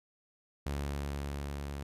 sawtooth tone with level ramp, 70.9 Hz, C#2, 40 cents sharp, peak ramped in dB -29 to -34 dBFS, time 0.66-1.83 s, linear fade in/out 5 ms, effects resampled to 32000 Hz

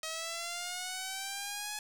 5% pulse linear sweep, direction up, 633 to 847 Hz, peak -25 dBFS, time 0.03-1.79 s, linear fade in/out 2 ms, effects 9-bit

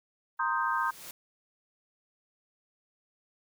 white noise with exponential growth, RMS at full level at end -42 dBFS, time 0.37-1.11 s, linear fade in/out 2 ms, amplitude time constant 160 ms
sine chord, C minor seventh, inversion third, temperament equal, 932.3 / 1046.5 / 1244.5 / 1568 Hz, Bb5 / C6 / Eb6 / G6, 0 / 0 / 0 / 0 cents, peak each -32 dBFS, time 0.39-0.91 s, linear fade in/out 10 ms
effects none

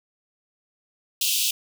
pink high-pass noise, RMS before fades -23 dBFS, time 1.21-1.51 s, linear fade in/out 5 ms, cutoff 2600 Hz, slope 96 dB/octave, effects none

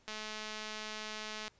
click train, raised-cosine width 0.2 ms, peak -25 dBFS, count 302, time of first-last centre 0.08-1.48 s, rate 215 Hz, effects pink hiss -68 dBFS RMS until 1.59 s + resampled to 16000 Hz

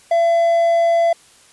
triangle tone, 675 Hz, E5, 41 cents sharp, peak -10 dBFS, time 0.11-1.13 s, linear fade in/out 5 ms, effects white hiss -49 dBFS RMS until 1.52 s + resampled to 24000 Hz

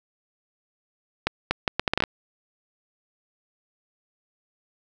accelerating click train, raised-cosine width 0.3 ms, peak -5 dBFS, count 10, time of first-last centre 1.27-2.038 s, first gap 240 ms, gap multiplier 0.7, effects none

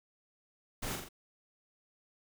pink noise with echo, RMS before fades -38 dBFS, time 0.82-0.96 s, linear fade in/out 10 ms, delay 43 ms, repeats 3, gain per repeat -4 dB, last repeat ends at 1.089 s, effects none

